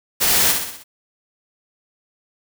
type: noise with echo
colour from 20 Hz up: white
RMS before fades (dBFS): -17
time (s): 0.2-0.53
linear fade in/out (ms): 20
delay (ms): 62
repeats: 5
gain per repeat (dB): -5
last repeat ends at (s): 0.84
effects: none